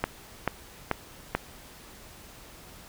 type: click train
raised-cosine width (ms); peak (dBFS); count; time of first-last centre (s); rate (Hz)
0.5; -9; 4; 0.04-1.35; 2.29
effects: pink hiss -49 dBFS RMS until 2.88 s